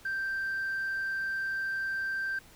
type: tone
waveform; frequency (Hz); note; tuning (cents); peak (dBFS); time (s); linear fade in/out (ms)
sine; 1568; G6; 0; -28; 0.05-2.39; 5
effects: tanh soft clip ceiling -28 dBFS + pink hiss -56 dBFS RMS until 2.55 s